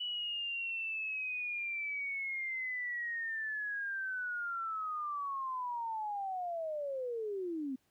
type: linear sweep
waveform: sine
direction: down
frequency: 2960 to 252.8 Hz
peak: -35 dBFS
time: 0-7.76 s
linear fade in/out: 10 ms
effects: pink hiss -75 dBFS RMS until 7.9 s + high-pass 60 Hz 12 dB/octave